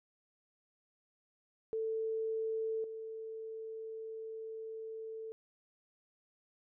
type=tone with level steps; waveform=sine; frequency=443.9 Hz; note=A4; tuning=15 cents sharp; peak=-33 / -41 dBFS; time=1.73-5.32 s; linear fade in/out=0 ms; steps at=2.84 s; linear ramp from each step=2 ms; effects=none